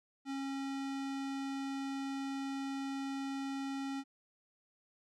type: tone with low-pass filter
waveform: square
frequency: 272.8 Hz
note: C#4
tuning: 28 cents flat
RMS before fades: -39 dBFS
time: 0.25-4.04 s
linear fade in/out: 50 ms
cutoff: 6900 Hz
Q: 0.69
effects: none